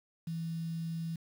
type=tone with quantisation; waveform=sine; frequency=164.81 Hz; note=E3; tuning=in tune; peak=-34 dBFS; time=0.27-1.16 s; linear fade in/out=5 ms; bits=9; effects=none